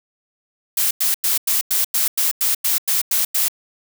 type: noise bursts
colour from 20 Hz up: blue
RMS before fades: -18 dBFS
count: 12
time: 0.77-3.484 s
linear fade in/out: 5 ms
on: 140 ms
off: 94 ms
effects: none